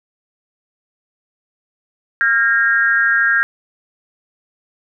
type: tone with amplitude modulation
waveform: sine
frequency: 1621 Hz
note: G#6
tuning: 42 cents flat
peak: -7 dBFS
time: 2.21-3.43 s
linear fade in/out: 0 ms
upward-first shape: sine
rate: 233 Hz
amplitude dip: 100%
effects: none